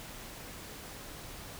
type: silence
effects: pink hiss -46 dBFS RMS until 1.59 s